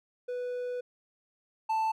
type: tone pair in turn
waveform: triangle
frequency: 493.9 / 882.8 Hz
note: B4 / A5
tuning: 0 / +5 cents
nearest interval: minor seventh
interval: 1005 cents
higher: second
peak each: -30 / -24 dBFS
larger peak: second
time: 0.28-0.81 / 1.69-1.92 s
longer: first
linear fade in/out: 10 ms
effects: none